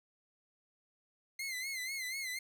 sawtooth tone with vibrato, 2093 Hz, C7, in tune, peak -34 dBFS, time 1.39-2.39 s, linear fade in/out 5 ms, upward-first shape sine, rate 4.1 Hz, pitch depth 85 cents each way, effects none

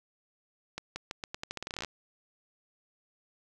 accelerating click train, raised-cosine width 0.2 ms, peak -19 dBFS, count 18, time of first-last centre 0.78-1.847 s, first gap 180 ms, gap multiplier 0.84, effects none

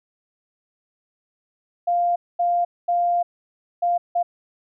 sine tone bursts at uneven times, 698.5 Hz, F5, in tune, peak -17 dBFS, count 5, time 1.87-2.16 / 2.39-2.65 / 2.88-3.23 / 3.82-3.98 / 4.15-4.23 s, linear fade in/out 10 ms, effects none

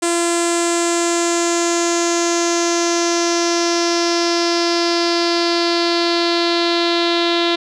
sawtooth tone with low-pass filter sweep, 341.6 Hz, F4, 38 cents flat, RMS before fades -17 dBFS, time 0.02-7.56 s, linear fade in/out 10 ms, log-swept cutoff 8300 to 3800 Hz, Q 4.9, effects none

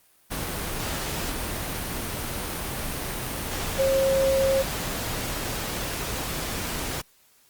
sine tone in noise, 538 Hz, C5, 48 cents sharp, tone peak -19 dBFS, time 3.78-4.63 s, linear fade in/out 20 ms, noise pink, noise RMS -30 dBFS, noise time 0.3-7.02 s, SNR +8 dB, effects white hiss -60 dBFS RMS until 7.49 s + Opus 32 kbps

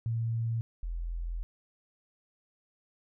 sine tone pair in turn, 114.6 / 42.37 Hz, A#2 / E1, -29 / +48 cents, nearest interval octave + perfect fourth, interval 1723 cents, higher first, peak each -28 / -32 dBFS, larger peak first, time 0.06-0.61 / 0.83-1.43 s, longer second, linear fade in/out 0 ms, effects none

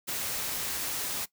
white noise, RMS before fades -33 dBFS, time 0.07-1.26 s, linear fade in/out 20 ms, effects noise-tail reverb RT60 0.1 s tail -19 dB re dry

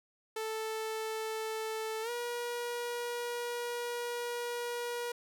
sawtooth tone with pitch glide, 440 to 479.8 Hz, A4 to A#4, 0 to +50 cents, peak -31 dBFS, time 0.36-5.12 s, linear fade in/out 5 ms, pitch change +150 cents, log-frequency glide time 2.02-2.1 s, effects none

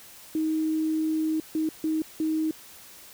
sine tone bursts at uneven times, 314.8 Hz, D#4, 20 cents sharp, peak -23 dBFS, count 4, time 0.35-1.4 / 1.55-1.69 / 1.84-2.02 / 2.2-2.51 s, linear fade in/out 2 ms, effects white hiss -48 dBFS RMS until 3.13 s

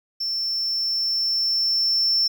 triangle tone with level ramp, 5380 Hz, E8, 34 cents sharp, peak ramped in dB -22 to -15 dBFS, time 0.2-2.28 s, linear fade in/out 10 ms, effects tanh soft clip ceiling -11 dBFS + 9-bit

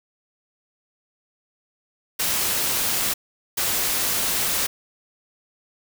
white noise bursts at uneven times, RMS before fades -23 dBFS, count 2, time 2.19-3.14 / 3.57-4.67 s, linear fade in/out 10 ms, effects none

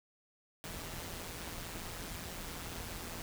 pink noise with amplitude modulation, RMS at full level -41 dBFS, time 0.64-3.22 s, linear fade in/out 0 ms, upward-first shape sine, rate 169 Hz, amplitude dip 60%, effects none

